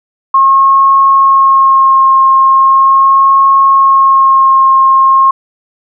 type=tone with vibrato; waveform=sine; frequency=1078 Hz; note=C#6; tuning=49 cents flat; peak=-3 dBFS; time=0.34-5.31 s; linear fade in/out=5 ms; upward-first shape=sine; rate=0.39 Hz; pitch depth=15 cents each way; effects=none